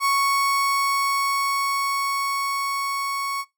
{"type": "tone with level ramp", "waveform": "35% pulse", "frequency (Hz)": 1108.7, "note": "C#6", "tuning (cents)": 0, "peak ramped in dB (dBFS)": [-16, -23], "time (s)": [0, 3.45], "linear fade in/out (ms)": 50, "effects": ["noise-tail reverb RT60 0.2 s tail -22 dB re dry"]}